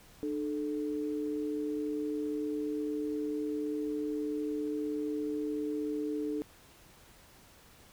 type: tone pair together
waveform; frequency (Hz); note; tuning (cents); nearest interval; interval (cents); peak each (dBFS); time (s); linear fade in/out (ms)
sine; 300.5 / 435.4; D4 / A4; +40 / -18; tritone; 642; -33 / -36; 0.23-6.42; 0
effects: pink hiss -58 dBFS RMS until 7.92 s